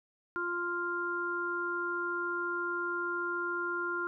harmonic tone, 349.2 Hz, F4, in tune, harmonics 1 / 3 / 4, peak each -37 / -39 / -33 dBFS, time 0.36-4.07 s, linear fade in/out 0 ms, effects none

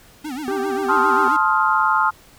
square tone with vibrato, 277.2 Hz, C#4, in tune, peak -27 dBFS, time 0.24-1.37 s, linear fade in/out 10 ms, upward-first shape sine, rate 7.5 Hz, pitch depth 210 cents each way
harmonic tone, 392 Hz, G4, in tune, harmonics 1 / 2 / 3 / 4, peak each -22 / -28 / -32 / -34 dBFS, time 0.48-1.28 s, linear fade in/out 0 ms
sine chord, F dominant seventh, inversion first, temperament just, 873.1 / 1047.7 / 1257.2 / 1396.9 Hz, A5 / C6 / Eb6 / F6, -14 / +2 / +18 / 0 cents, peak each -20 dBFS, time 0.88-2.11 s, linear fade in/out 20 ms
click, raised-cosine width 2 ms, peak -28 dBFS, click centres 0.977 s
effects pink hiss -49 dBFS RMS until 2.38 s

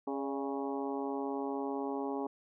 harmonic tone with a mistuned harmonic, 137.7 Hz, C#3, 11 cents flat, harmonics 2 / 3 / 4 / 5 / 6 / 7 / 8, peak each -37 / -38 / -45 / -46 / -41 / -47 / -48 dBFS, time 0.07-2.27 s, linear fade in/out 5 ms, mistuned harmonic 4, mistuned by +75 cents, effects none

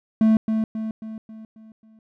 triangle tone with echo, 220 Hz, A3, in tune, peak -11 dBFS, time 0.21-0.37 s, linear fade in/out 2 ms, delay 270 ms, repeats 6, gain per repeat -6 dB, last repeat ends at 1.99 s, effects none

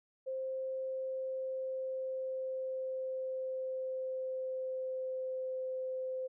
sine tone with pitch glide, 525 to 517.5 Hz, C5 to C5, +6 to -19 cents, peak -35 dBFS, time 0.26-6.28 s, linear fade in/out 20 ms, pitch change -25 cents, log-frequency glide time 0.69-5.64 s, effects none

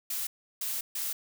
blue noise bursts at uneven times, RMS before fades -33 dBFS, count 3, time 0.1-0.27 / 0.61-0.81 / 0.95-1.13 s, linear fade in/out 5 ms, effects none

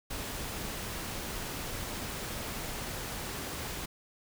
pink noise, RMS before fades -38 dBFS, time 0.1-3.86 s, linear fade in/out 10 ms, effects none

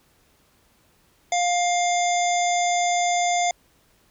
harmonic tone, 704 Hz, F5, 14 cents sharp, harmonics 1 / 3 / 5 / 7 / 9 / 10, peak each -20 / -28 / -32 / -38 / -32 / -31 dBFS, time 1.32-3.51 s, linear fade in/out 2 ms, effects pink hiss -61 dBFS RMS until 4.1 s

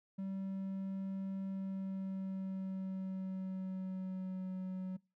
triangle tone with pitch glide, 192.8 to 186.34 Hz, G3 to F#3, -28 to +13 cents, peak -36 dBFS, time 0.18-4.97 s, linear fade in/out 10 ms, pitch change -59 cents, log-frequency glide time 1.47-4.51 s, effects noise-tail reverb RT60 0.3 s tail -25 dB re dry

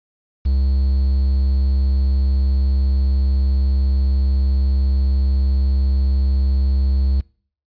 triangle tone with quantisation, 67 Hz, C2, 42 cents sharp, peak -12 dBFS, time 0.45-7.21 s, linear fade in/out 10 ms, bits 7, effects noise-tail reverb RT60 0.5 s tail -24 dB re dry + resampled to 11025 Hz

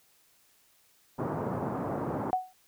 pink band-pass noise, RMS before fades -33 dBFS, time 1.18-2.31 s, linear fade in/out 10 ms, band 110 to 1100 Hz, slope 24 dB/octave
sine tone with exponential decay, 742 Hz, F#5, 5 cents sharp, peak -20 dBFS, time 2.33-2.53 s, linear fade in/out 0 ms, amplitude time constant 43 ms
effects white hiss -65 dBFS RMS until 2.67 s

